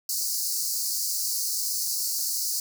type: high-pass noise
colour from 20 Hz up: pink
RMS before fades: -28 dBFS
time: 0.09-2.6 s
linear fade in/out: 2 ms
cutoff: 4400 Hz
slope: 96 dB/octave
effects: none